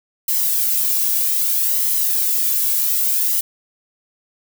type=noise with flanger; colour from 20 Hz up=violet; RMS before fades=-18 dBFS; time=0.28-3.41 s; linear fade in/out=5 ms; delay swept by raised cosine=0.96 to 1.79 ms; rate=0.63 Hz; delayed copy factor=+0.5; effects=none